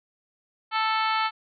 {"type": "harmonic tone", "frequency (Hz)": 440, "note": "A4", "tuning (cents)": 0, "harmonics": [2, 3, 4, 5, 6, 7, 8, 9, 10], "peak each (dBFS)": [-26, -26, -34, -32, -36, -35, -40, -41, -38], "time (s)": [0.71, 1.31], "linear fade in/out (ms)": 50, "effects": []}